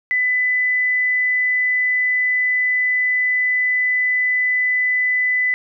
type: tone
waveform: sine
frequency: 2000 Hz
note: B6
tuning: 21 cents sharp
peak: -15 dBFS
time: 0.11-5.54 s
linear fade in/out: 0 ms
effects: none